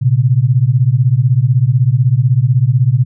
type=beating tone pair; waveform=sine; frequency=117.8 / 133.8 Hz; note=A#2 / C3; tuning=+19 / +39 cents; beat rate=16 Hz; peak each=-11 dBFS; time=0.01-3.05 s; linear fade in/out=20 ms; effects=none